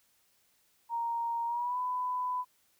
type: tone with pitch glide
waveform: sine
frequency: 932.3 to 999.2 Hz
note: A#5 to B5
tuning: 0 to +20 cents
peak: -30 dBFS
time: 0.89-2.45 s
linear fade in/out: 50 ms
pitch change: +120 cents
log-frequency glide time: 1.46-1.78 s
effects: white hiss -70 dBFS RMS until 2.79 s